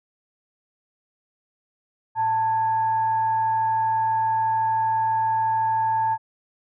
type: tone with frequency modulation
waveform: sine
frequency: 887 Hz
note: A5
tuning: 14 cents sharp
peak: -19 dBFS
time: 2.15-6.18 s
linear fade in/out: 50 ms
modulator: 774 Hz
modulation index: 0.22
effects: none